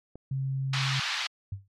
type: click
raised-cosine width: 2 ms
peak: -30 dBFS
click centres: 0.156 s
type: tone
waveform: sine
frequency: 134.4 Hz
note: C3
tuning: 47 cents sharp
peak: -27 dBFS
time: 0.31-1 s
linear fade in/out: 5 ms
type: band-pass noise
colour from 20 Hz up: white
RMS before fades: -31 dBFS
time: 0.73-1.27 s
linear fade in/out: 5 ms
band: 960 to 4400 Hz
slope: 24 dB/octave
type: tone with exponential decay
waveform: sine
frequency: 98 Hz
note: G2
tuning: in tune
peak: -28 dBFS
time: 1.52-1.68 s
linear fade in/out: 5 ms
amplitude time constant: 33 ms
effects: MP3 64 kbps